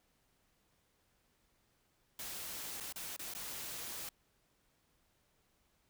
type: noise with dropouts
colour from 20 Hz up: white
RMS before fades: -44 dBFS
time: 2.19-4.09 s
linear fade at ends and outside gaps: 2 ms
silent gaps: 2.801-2.806 / 2.925-2.959 / 3.164-3.193 / 3.338-3.349 s
effects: pink hiss -75 dBFS RMS until 5.89 s

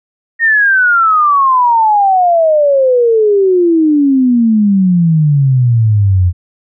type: exponential sweep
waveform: sine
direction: down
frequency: 1864.7 to 86.5 Hz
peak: -6 dBFS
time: 0.39-6.33 s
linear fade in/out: 50 ms
effects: none

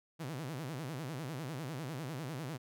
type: tone with vibrato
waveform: sawtooth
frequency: 143.8 Hz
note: D3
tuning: 36 cents flat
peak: -35 dBFS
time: 0.19-2.58 s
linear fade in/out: 20 ms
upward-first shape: sine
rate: 10 Hz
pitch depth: 270 cents each way
effects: none

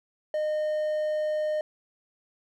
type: tone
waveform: triangle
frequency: 612 Hz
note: D#5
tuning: 29 cents flat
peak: -23 dBFS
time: 0.34-1.61 s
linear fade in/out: 2 ms
effects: none

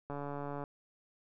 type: click train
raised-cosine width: 1 ms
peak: -27 dBFS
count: 78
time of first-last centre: 0.1-0.638 s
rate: 143 Hz
effects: none

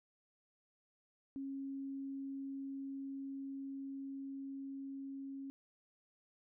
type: tone with level ramp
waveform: sine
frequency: 272.9 Hz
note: C#4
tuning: 27 cents flat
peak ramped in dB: -40 to -43 dBFS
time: 1.36-5.5 s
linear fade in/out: 0 ms
effects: none

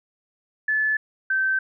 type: tone pair in turn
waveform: sine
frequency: 1732 / 1548.8 Hz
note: A6 / G6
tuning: -28 / -21 cents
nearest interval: major second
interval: 193 cents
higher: first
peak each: -19 dBFS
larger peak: neither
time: 0.68-0.97 / 1.3-1.59 s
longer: neither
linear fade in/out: 5 ms
effects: none

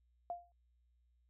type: tone with exponential decay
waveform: sine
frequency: 698.5 Hz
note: F5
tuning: in tune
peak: -35 dBFS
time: 0.3-0.52 s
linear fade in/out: 1 ms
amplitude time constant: 46 ms
effects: added 60 Hz sine -70 dBFS peak until 1.29 s

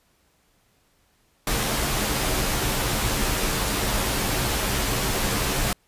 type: noise with comb filter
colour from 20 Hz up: pink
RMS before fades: -24 dBFS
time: 1.47-5.73 s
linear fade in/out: 2 ms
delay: 12 ms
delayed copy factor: -0.5
effects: pink hiss -64 dBFS RMS until 5.87 s + resampled to 32000 Hz

